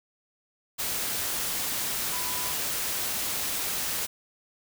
sine tone in noise, 995 Hz, B5, 13 cents sharp, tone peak -38 dBFS, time 2.12-2.54 s, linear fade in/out 20 ms, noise white, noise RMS -30 dBFS, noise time 0.78-4.07 s, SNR -11 dB, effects none

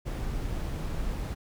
brown noise, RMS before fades -32 dBFS, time 0.05-1.35 s, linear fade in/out 20 ms, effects none

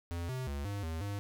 square tone with pitch steps, 85.5 / 129.1 / 70.8 / 101.1 / 80.8 / 101.2 Hz, F2 / C3 / C#2 / G#2 / E2 / G#2, -36 / -23 / +37 / -46 / -34 / -44 cents, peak -36 dBFS, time 0.11-1.19 s, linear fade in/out 0 ms, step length 180 ms, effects none

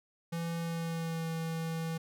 square tone with pitch glide, 167.5 to 163.39 Hz, E3 to E3, +28 to -15 cents, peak -34 dBFS, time 0.32-1.98 s, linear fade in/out 10 ms, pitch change -43 cents, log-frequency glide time 0.59-1.27 s, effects none

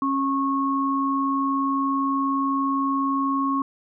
sine tone pair together, 273.2 / 1096 Hz, C#4 / C#6, -25 / -20 cents, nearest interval 2 octaves, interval 2405 cents, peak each -23 dBFS, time 0.02-3.62 s, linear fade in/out 2 ms, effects none

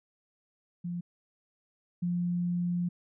sine tone pair in turn, 174.4 / 175.51 Hz, F3 / F3, -2 / +9 cents, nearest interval unison, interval 11 cents, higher second, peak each -32 / -27 dBFS, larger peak second, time 0.84-1.01 / 2.02-2.89 s, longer second, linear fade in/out 10 ms, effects none

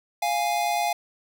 square tone pair together, 698.5 / 827.3 Hz, F5 / G#5, 0 / -7 cents, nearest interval minor third, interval 293 cents, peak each -26 dBFS, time 0.22-0.93 s, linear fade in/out 5 ms, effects none

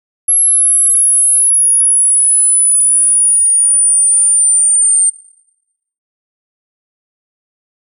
sine exponential sweep, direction down, 11130 to 8870 Hz, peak -4 dBFS, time 0.28-5.1 s, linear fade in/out 10 ms, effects noise-tail reverb RT60 0.9 s tail -23 dB re dry + tanh soft clip ceiling -6 dBFS

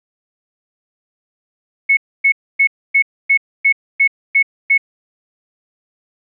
sine tone bursts, 2200 Hz, C#7, 14 cents flat, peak -8 dBFS, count 9, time 1.89-4.779 s, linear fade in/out 10 ms, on 81 ms, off 270 ms, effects none

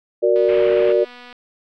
sine chord, Gb augmented, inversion none, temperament equal, 370 / 466.2 / 587.3 Hz, Gb4 / Bb4 / D5, 0 / 0 / 0 cents, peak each -17 dBFS, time 0.22-1.05 s, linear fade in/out 20 ms
click train, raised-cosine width 0.3 ms, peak -25 dBFS, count 238, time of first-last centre 0.36-1.327 s, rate 245 Hz
white low-pass noise, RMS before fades -33 dBFS, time 0.48-0.93 s, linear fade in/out 10 ms, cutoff 3000 Hz, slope 48 dB/octave
effects none

